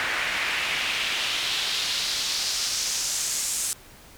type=noise with band-pass filter sweep; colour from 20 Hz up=pink; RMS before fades=-27 dBFS; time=0-3.73 s; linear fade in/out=0 ms; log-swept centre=1900 to 8100 Hz; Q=1.9; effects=pink hiss -49 dBFS RMS until 4.17 s